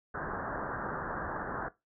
white low-pass noise, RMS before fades -37 dBFS, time 0.14-1.69 s, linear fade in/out 10 ms, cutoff 1700 Hz, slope 96 dB/octave, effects noise-tail reverb RT60 0.2 s tail -18 dB re dry

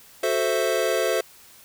square chord, F# half-diminished seventh, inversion none, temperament equal, 370 / 440 / 523.3 / 659.3 Hz, F#4 / A4 / C5 / E5, 0 / 0 / 0 / 0 cents, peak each -29 / -27 / -26 / -27 dBFS, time 0.23-1.21 s, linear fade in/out 5 ms, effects white hiss -50 dBFS RMS until 1.64 s

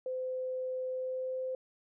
sine tone with pitch glide, 513 to 516.9 Hz, C5 to C5, -34 to -21 cents, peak -33 dBFS, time 0.06-1.55 s, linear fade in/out 2 ms, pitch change +13 cents, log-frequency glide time 0.87-1.41 s, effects none

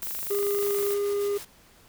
violet noise, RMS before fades -33 dBFS, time 0.02-0.94 s, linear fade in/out 2 ms
click train, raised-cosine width 0.3 ms, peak -24 dBFS, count 23, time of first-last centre 0.03-0.906 s, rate 25.1 Hz
triangle tone, 405.8 Hz, G#4, 40 cents flat, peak -22 dBFS, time 0.3-1.38 s, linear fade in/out 10 ms
white noise with tremolo, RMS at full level -41 dBFS, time 0.61-1.45 s, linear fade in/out 5 ms, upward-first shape square, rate 6.7 Hz, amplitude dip 35%
effects pink hiss -56 dBFS RMS until 1.88 s

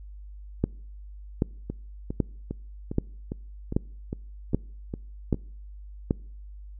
two click trains, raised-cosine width 3 ms, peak -9 / -18 dBFS, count 8 / 10, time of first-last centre 0.64-6.109 / 1.7-5.344 s, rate 1.28 / 2.47 Hz, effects noise-tail reverb RT60 0.6 s tail -26 dB re dry + added 50 Hz sine -40 dBFS peak until 6.79 s

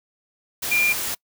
sine tone in noise, 2394 Hz, D7, 33 cents sharp, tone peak -17 dBFS, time 0.71-0.93 s, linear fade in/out 10 ms, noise white, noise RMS -27 dBFS, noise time 0.62-1.15 s, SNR +7 dB, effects noise-tail reverb RT60 0.1 s tail -25 dB re dry

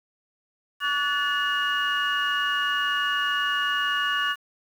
sine tone cluster, 1138 / 1471 / 1739 / 2866 Hz, C#6 / F#6 / A6 / F7, +45 / -11 / -21 / +44 cents, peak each -27 dBFS, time 0.8-4.36 s, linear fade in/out 50 ms, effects tanh soft clip ceiling -15 dBFS + 8-bit

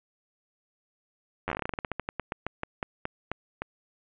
slowing click train, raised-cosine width 0.5 ms, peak -15 dBFS, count 25, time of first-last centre 1.48-3.62 s, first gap 10 ms, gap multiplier 1.16, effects resampled to 8000 Hz + 9-bit

